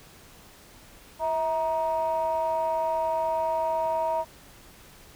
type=ring-modulated tone; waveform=triangle; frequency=147.3 Hz; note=D3; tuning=6 cents sharp; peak=-18 dBFS; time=1.19-4.25 s; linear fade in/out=50 ms; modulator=794 Hz; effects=tanh soft clip ceiling -16 dBFS + pink hiss -51 dBFS RMS until 5.15 s